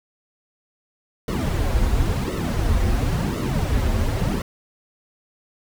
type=noise with flanger; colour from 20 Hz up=brown; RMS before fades=-21 dBFS; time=1.28-4.42 s; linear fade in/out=2 ms; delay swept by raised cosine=1.2 to 7 ms; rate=0.95 Hz; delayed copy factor=-0.85; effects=none